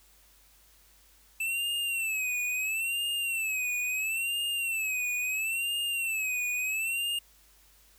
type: tone with vibrato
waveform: square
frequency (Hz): 2637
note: E7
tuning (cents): 0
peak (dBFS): -29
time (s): 1.4-7.19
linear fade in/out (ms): 5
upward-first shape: sine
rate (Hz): 0.74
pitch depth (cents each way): 120
effects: added 50 Hz sine -63 dBFS peak until 7.98 s + white hiss -61 dBFS RMS until 7.98 s